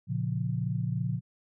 sine chord, Bb minor, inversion none, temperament just, 116.54 / 139.85 / 174.81 Hz, Bb2 / Db3 / F3, 0 / +16 / +2 cents, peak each -31 / -32 / -33 dBFS, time 0.07-1.21 s, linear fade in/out 50 ms, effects none

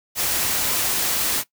white noise, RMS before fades -22 dBFS, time 0.15-1.44 s, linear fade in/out 50 ms, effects noise-tail reverb RT60 0.1 s tail -18 dB re dry

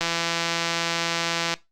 click train, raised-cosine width 0.2 ms, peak -7 dBFS, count 258, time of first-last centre 0.01-1.54 s, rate 168 Hz, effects noise-tail reverb RT60 0.2 s tail -19 dB re dry + Opus 48 kbps

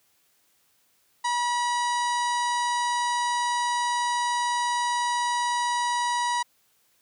harmonic tone with a mistuned harmonic, 966 Hz, B5, 39 cents flat, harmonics 1 / 2 / 3 / 4 / 5 / 6 / 7 / 8 / 9 / 10, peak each -24 / -32 / -40 / -36 / -39 / -41 / -42 / -51 / -41 / -46 dBFS, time 1.24-6.43 s, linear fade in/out 10 ms, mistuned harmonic 3, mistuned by +18 cents, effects white hiss -66 dBFS RMS until 7.01 s + high-pass 60 Hz 12 dB/octave

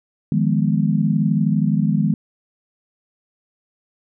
sine chord, F half-diminished seventh, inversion third, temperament equal, 155.56 / 174.61 / 207.7 / 246.9 Hz, Eb3 / F3 / Ab3 / Cb4, 0 / 0 / 0 / 0 cents, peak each -19 / -22 / -19 / -24 dBFS, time 0.32-2.14 s, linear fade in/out 2 ms, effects none

